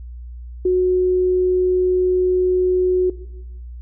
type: tone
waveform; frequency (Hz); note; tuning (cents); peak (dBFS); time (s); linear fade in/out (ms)
sine; 366.4; F#4; -17; -13; 0.65-3.1; 5
effects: noise-tail reverb RT60 1.0 s tail -17 dB re dry + added 60 Hz sine -31 dBFS peak until 3.81 s